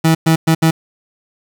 30% pulse tone bursts at uneven times, 161.6 Hz, E3, 34 cents flat, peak -6 dBFS, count 4, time 0.04-0.15 / 0.26-0.36 / 0.47-0.55 / 0.62-0.71 s, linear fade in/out 10 ms, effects 7-bit

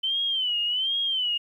sine tone with vibrato, 3054 Hz, G7, 46 cents flat, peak -23 dBFS, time 0.03-1.38 s, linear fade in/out 10 ms, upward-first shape sine, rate 1.3 Hz, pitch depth 120 cents each way, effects 10-bit

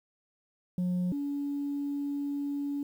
sine tone pair in turn, 179.8 / 284.5 Hz, F#3 / C#4, -49 / +45 cents, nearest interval minor sixth, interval 794 cents, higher second, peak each -24 / -29 dBFS, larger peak first, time 0.78-1.12 / 1.12-2.83 s, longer second, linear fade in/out 2 ms, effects tanh soft clip ceiling -26 dBFS + 10-bit

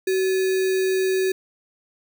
sine tone with sample-and-hold, 377 Hz, F#4, 32 cents sharp, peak -18 dBFS, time 0.07-1.32 s, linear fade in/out 5 ms, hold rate 2100 Hz, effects none

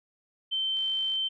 sine tone, 3100 Hz, G7, 20 cents flat, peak -26 dBFS, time 0.51-1.29 s, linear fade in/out 20 ms
click train, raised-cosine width 0.2 ms, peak -35 dBFS, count 22, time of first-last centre 0.77-1.155 s, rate 54.5 Hz
effects none

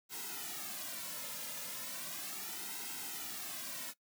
white noise with flanger, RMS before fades -43 dBFS, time 0.09-3.94 s, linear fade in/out 50 ms, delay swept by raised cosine 1.7 to 2.66 ms, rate 0.36 Hz, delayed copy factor -0.8, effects noise-tail reverb RT60 0.1 s tail -19 dB re dry + high-pass 150 Hz 12 dB/octave

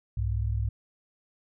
sine tone pair together, 64.71 / 103.83 Hz, C2 / G#2, -19 / 0 cents, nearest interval minor sixth, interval 819 cents, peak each -28 dBFS, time 0.17-0.69 s, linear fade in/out 5 ms, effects none

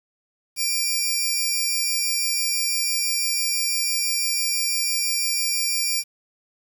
15% pulse tone pair together, 2380 / 5551 Hz, D7 / F8, +22 / -11 cents, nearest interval octave + minor third, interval 1467 cents, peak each -18 dBFS, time 0.56-6.04 s, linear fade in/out 50 ms, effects 8-bit

